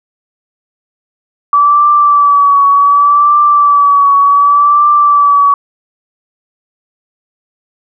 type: tone with vibrato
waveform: sine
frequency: 1151 Hz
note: D6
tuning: 35 cents flat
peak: -4 dBFS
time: 1.53-5.54 s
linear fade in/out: 2 ms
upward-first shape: triangle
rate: 0.67 Hz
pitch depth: 44 cents each way
effects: none